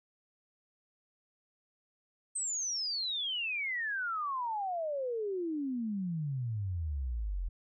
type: exponential sweep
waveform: sine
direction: down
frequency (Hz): 8372 to 41.09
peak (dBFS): -32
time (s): 2.35-7.49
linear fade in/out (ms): 10
effects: none